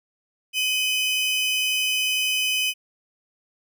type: tone pair together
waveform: 40% pulse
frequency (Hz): 2516 / 3017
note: D#7 / F#7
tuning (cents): +19 / +33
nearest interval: minor third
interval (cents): 314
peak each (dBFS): -23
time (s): 0.53-2.74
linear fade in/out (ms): 50
effects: none